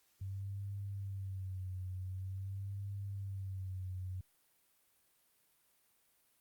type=tone with vibrato; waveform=sine; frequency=96 Hz; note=G2; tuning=36 cents flat; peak=-39 dBFS; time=0.21-4.21 s; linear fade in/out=5 ms; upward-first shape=sine; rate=0.46 Hz; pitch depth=66 cents each way; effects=white hiss -73 dBFS RMS until 6.4 s + Opus 48 kbps